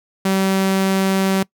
sawtooth tone, 192.1 Hz, G3, 35 cents flat, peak -11 dBFS, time 0.25-1.43 s, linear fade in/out 5 ms, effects noise-tail reverb RT60 0.1 s tail -23 dB re dry

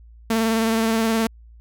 sawtooth tone with vibrato, 224.6 Hz, A3, 36 cents sharp, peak -14 dBFS, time 0.3-1.27 s, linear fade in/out 5 ms, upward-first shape triangle, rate 19 Hz, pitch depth 30 cents each way, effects added 57 Hz sine -43 dBFS peak until 1.6 s

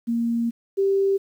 sine tone pair in turn, 233.1 / 392 Hz, A#3 / G4, 0 / 0 cents, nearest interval major sixth, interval 900 cents, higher second, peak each -20 / -17 dBFS, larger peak second, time 0.07-0.51 / 0.77-1.18 s, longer first, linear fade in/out 20 ms, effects 9-bit

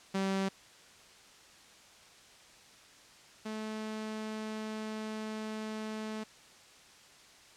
sawtooth tone pair in turn, 193.2 / 216.9 Hz, G3 / A3, -25 / -25 cents, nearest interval major second, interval 200 cents, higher second, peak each -26 / -33 dBFS, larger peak first, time 0.14-0.49 / 3.45-6.24 s, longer second, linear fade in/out 10 ms, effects white hiss -57 dBFS RMS until 7.56 s + low-pass 7000 Hz 12 dB/octave

